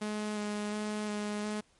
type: tone with vibrato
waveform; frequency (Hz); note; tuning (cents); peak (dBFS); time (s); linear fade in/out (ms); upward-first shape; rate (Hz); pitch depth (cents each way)
sawtooth; 210; G#3; +19; -29; 0.01-1.61; 10; square; 1.4; 12
effects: pink hiss -67 dBFS RMS until 1.79 s + MP3 48 kbps